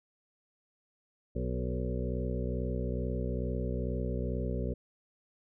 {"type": "harmonic tone with a mistuned harmonic", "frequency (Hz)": 62.3, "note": "B1", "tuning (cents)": 16, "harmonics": [1, 2, 3, 4, 6, 7, 8, 9], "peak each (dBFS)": [-34, -37, -39, -40, -42, -42, -43, -44], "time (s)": [1.35, 4.74], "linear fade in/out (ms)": 10, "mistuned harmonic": 7, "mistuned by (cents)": 25, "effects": []}